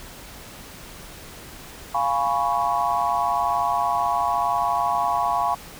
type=chord; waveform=sine; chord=C# dominant seventh; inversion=first; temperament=equal; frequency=698.5 / 830.6 / 987.8 / 1108.7 Hz; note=E#5 / G#5 / B5 / C#6; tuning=0 / 0 / 0 / 0 cents; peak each=-25 dBFS; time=1.94-5.55 s; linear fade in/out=10 ms; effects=pink hiss -41 dBFS RMS until 5.79 s